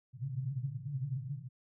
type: band-pass noise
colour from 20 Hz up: white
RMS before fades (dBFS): -38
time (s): 0.13-1.49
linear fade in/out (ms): 50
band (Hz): 120 to 140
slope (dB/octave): 96
effects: none